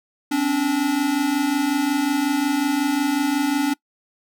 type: tone pair together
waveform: square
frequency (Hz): 262.8 / 288.3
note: C4 / D4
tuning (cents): +8 / -32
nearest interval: major second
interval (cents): 160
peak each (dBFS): -25 / -20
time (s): 0.31-3.74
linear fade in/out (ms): 10
effects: noise-tail reverb RT60 0.1 s tail -23 dB re dry